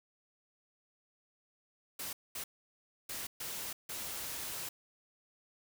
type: noise bursts at uneven times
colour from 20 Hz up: white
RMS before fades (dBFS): -41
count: 5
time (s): 1.99-2.13 / 2.35-2.44 / 3.09-3.27 / 3.4-3.73 / 3.89-4.69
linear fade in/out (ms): 5
effects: none